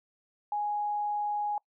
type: tone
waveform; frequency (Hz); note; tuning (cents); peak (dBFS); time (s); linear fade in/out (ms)
sine; 830.6; G#5; 0; -28; 0.52-1.58; 2
effects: noise-tail reverb RT60 0.1 s tail -25 dB re dry